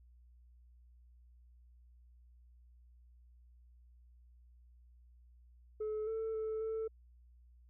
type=tone with pitch steps; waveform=sine; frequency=430 / 444.7 / 438.3 / 443.1 Hz; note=A4 / A4 / A4 / A4; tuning=-40 / +18 / -7 / +12 cents; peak=-33 dBFS; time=5.8-6.88 s; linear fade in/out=10 ms; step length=270 ms; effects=tanh soft clip ceiling -34 dBFS + added 60 Hz sine -59 dBFS peak until 7.69 s